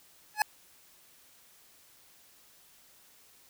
25% pulse tone with exponential growth, 849 Hz, G#5, 38 cents sharp, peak -15 dBFS, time 0.34-0.42 s, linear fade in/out 2 ms, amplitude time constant 16 ms, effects white hiss -60 dBFS RMS until 3.49 s

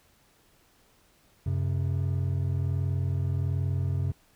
triangle tone pair together, 92.5 / 133.79 Hz, F#2 / C3, 0 / +39 cents, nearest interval tritone, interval 639 cents, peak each -25 / -27 dBFS, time 1.46-4.12 s, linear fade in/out 5 ms, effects pink hiss -63 dBFS RMS until 4.35 s

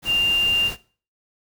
sine tone in noise, 2794 Hz, F7, in tune, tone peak -17 dBFS, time 0.05-0.71 s, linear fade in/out 50 ms, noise pink, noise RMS -34 dBFS, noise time 0.02-0.77 s, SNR +14 dB, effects noise-tail reverb RT60 0.4 s tail -17 dB re dry

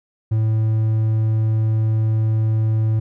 triangle tone, 110 Hz, A2, in tune, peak -13 dBFS, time 0.31-3 s, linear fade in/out 10 ms, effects none

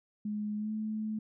sine tone with pitch glide, 210 to 216.2 Hz, G#3 to A3, +19 to -30 cents, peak -32 dBFS, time 0.25-1.19 s, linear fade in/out 5 ms, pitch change +51 cents, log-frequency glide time 0.57-0.71 s, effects none

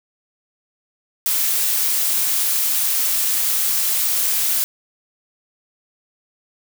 blue noise, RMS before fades -19 dBFS, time 1.26-4.64 s, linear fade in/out 0 ms, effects none

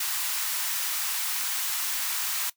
white high-pass noise, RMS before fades -29 dBFS, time 0-2.5 s, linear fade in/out 5 ms, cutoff 880 Hz, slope 24 dB/octave, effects noise-tail reverb RT60 0.1 s tail -18 dB re dry

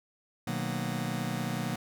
sawtooth chord, B major seventh, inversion none, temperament just, 123.47 / 154.34 / 185.21 / 231.5 Hz, B2 / D#3 / F#3 / A#3, 0 / -14 / +2 / -12 cents, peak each -32 dBFS, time 0.47-1.76 s, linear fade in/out 5 ms, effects none

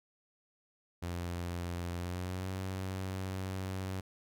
sawtooth tone with pitch glide, 87.2 to 94.54 Hz, F2 to F#2, -2 to +38 cents, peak -32 dBFS, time 1.02-4.01 s, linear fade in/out 10 ms, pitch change +140 cents, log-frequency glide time 1.96-2.52 s, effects none

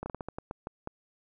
slowing click train, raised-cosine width 1 ms, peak -22 dBFS, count 10, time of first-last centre 0.03-0.874 s, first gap 30 ms, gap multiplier 1.27, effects none

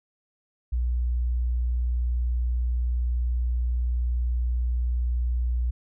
sine tone, 60.5 Hz, B1, 35 cents flat, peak -22 dBFS, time 0.72-5.71 s, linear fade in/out 10 ms, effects none

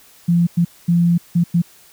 sine tone bursts at uneven times, 171.8 Hz, F3, 28 cents flat, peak -11 dBFS, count 5, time 0.28-0.47 / 0.57-0.65 / 0.88-1.18 / 1.35-1.44 / 1.54-1.62 s, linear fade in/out 10 ms, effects white hiss -48 dBFS RMS until 1.92 s

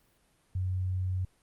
sine tone, 92.5 Hz, F#2, in tune, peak -28 dBFS, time 0.55-1.25 s, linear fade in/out 5 ms, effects pink hiss -68 dBFS RMS until 1.42 s + Opus 32 kbps

